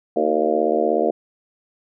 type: harmonic tone with a mistuned harmonic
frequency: 76.6 Hz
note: D#2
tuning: 27 cents flat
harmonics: 3 / 4 / 5 / 6 / 7 / 8 / 9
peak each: -28 / -25 / -24 / -22 / -25 / -24 / -23 dBFS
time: 0.16-1.11 s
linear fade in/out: 5 ms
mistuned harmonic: 4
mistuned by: +60 cents
effects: none